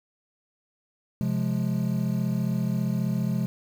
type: chord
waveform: triangle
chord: F minor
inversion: second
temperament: just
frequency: 130.96 / 174.61 / 209.5 Hz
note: C3 / F3 / Ab3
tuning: +2 / 0 / +15 cents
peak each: -26 dBFS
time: 1.21-3.46 s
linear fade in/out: 0 ms
effects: 8-bit